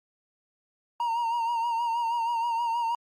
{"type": "tone with vibrato", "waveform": "triangle", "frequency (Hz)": 932.3, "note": "A#5", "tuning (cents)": 0, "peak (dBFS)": -23, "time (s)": [1, 2.95], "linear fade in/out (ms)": 2, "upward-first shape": "sine", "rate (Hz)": 6.3, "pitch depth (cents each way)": 47, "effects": ["Opus 48 kbps"]}